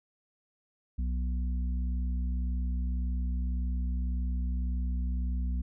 harmonic tone, 61.8 Hz, B1, 2 cents sharp, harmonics 1 / 3 / 4, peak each -28 / -41 / -44 dBFS, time 0.98-5.62 s, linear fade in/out 10 ms, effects none

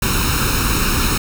pink noise with comb filter, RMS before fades -17 dBFS, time 0.02-1.18 s, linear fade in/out 5 ms, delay 0.75 ms, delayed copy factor +0.75, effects none

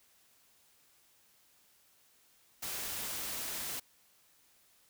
white noise, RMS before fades -39 dBFS, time 2.62-3.8 s, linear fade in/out 10 ms, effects white hiss -67 dBFS RMS until 4.89 s

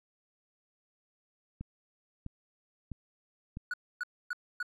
click train, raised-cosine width 5 ms, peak -27 dBFS, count 4, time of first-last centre 1.61-3.571 s, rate 1.53 Hz
triangle tone bursts, 1465 Hz, F#6, 18 cents flat, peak -30 dBFS, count 4, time 3.71-4.628 s, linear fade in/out 2 ms, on 27 ms, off 270 ms
effects none

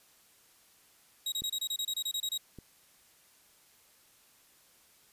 sawtooth tone bursts, 3813 Hz, A#7, 38 cents sharp, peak -28 dBFS, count 13, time 1.26-2.378 s, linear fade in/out 5 ms, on 62 ms, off 26 ms
clicks, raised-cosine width 3 ms, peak -33 dBFS, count 2, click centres 1.42 / 2.587 s
effects white hiss -63 dBFS RMS until 5.12 s + resampled to 32000 Hz

